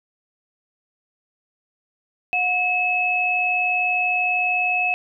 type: tone pair together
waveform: sine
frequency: 726 / 2587 Hz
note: F#5 / E7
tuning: -33 / -33 cents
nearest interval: octave + minor seventh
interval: 2200 cents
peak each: -24 / -19 dBFS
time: 2.33-4.94 s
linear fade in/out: 0 ms
effects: none